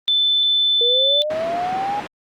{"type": "tone", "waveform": "sine", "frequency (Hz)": 3520, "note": "A7", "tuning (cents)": 0, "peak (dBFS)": -14, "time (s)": [0.08, 1.22], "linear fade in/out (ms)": 0}
{"type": "linear sweep", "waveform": "sine", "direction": "up", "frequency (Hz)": [466.2, 830.6], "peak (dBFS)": -20, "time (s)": [0.81, 2], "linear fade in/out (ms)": 2}
{"type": "band-pass noise", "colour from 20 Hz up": "pink", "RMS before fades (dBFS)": -32, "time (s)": [1.3, 2.07], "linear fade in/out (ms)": 5, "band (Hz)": [190, 2600], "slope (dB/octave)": 12}
{"effects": ["Opus 24 kbps"]}